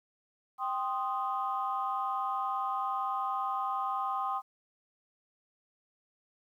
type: chord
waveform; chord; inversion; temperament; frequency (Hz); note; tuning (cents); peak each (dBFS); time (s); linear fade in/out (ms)
sine; C minor; second; equal; 784 / 1046.5 / 1244.5; G5 / C6 / Eb6; 0 / 0 / 0; -34; 0.58-4.42; 50
effects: tanh soft clip ceiling -21 dBFS + 11-bit